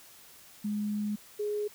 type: tone pair in turn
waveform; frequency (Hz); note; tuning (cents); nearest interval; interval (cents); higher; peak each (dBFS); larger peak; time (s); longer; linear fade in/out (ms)
sine; 208.7 / 417.4; G#3 / G#4; +9 / +9; octave; 1200; second; -29 / -29; neither; 0.64-1.16 / 1.39-1.68; first; 10
effects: white hiss -54 dBFS RMS until 1.74 s